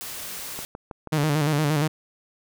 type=noise; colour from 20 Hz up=white; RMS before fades=-35 dBFS; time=0.01-0.65 s; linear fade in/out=0 ms
type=click train; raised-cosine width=1 ms; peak=-21 dBFS; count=5; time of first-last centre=0.59-1.234 s; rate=6.21 Hz
type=tone with vibrato; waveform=sawtooth; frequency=149.9 Hz; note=D3; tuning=36 cents sharp; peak=-16 dBFS; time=1.12-1.88 s; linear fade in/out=10 ms; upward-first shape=square; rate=8.6 Hz; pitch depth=67 cents each way
effects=none